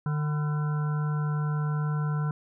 harmonic tone with a mistuned harmonic, 150.2 Hz, D3, 39 cents sharp, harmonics 1 / 3 / 5 / 7 / 9 / 10, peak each -25 / -43 / -45 / -41 / -41 / -46 dBFS, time 0.06-2.31 s, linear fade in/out 2 ms, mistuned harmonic 7, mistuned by -70 cents, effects none

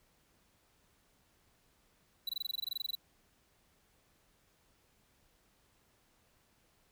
square tone bursts, 3956 Hz, B7, 2 cents sharp, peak -34 dBFS, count 16, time 2.27-2.952 s, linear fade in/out 5 ms, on 22 ms, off 22 ms, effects pink hiss -71 dBFS RMS until 6.91 s

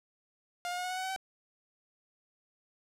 sawtooth tone with pitch steps, 706 / 714.2 / 722.5 / 730.9 / 739.4 / 748 / 756.7 / 765.5 Hz, F5 / F5 / F#5 / F#5 / F#5 / F#5 / F#5 / G5, +19 / +39 / -41 / -21 / -1 / +19 / +39 / -41 cents, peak -30 dBFS, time 0.65-1.162 s, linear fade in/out 0 ms, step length 64 ms, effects low-pass 11000 Hz 12 dB/octave

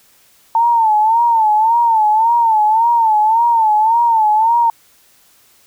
sine tone with vibrato, 895 Hz, A5, 29 cents sharp, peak -9 dBFS, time 0.55-4.7 s, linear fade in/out 2 ms, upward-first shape sine, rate 1.8 Hz, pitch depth 98 cents each way, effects white hiss -51 dBFS RMS until 5.66 s

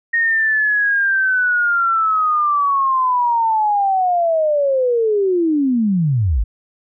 sine linear sweep, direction down, 1863 to 44.1 Hz, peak -13 dBFS, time 0.13-6.44 s, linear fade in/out 10 ms, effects none

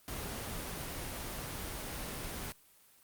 pink noise, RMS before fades -40 dBFS, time 0.08-2.52 s, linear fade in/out 0 ms, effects white hiss -63 dBFS RMS until 3.03 s + Opus 24 kbps

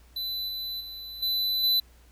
square tone with level steps, 4001 Hz, B7, 22 cents sharp, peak -30 / -32 / -38 / -25 / -21 dBFS, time 0.16-1.8 s, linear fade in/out 5 ms, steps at 0.48 / 0.8 / 1.22 / 1.63 s, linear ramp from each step 10 ms, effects added 60 Hz sine -53 dBFS peak until 2.11 s + pink hiss -61 dBFS RMS until 2.11 s

